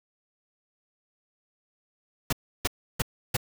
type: noise bursts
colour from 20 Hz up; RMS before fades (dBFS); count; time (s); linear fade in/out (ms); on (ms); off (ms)
pink; -25; 4; 2.3-3.368; 5; 27; 320
effects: none